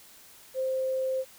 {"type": "tone", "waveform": "sine", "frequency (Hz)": 523.3, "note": "C5", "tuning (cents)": 0, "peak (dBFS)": -26, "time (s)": [0.54, 1.25], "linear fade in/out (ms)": 50, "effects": ["white hiss -53 dBFS RMS until 1.38 s"]}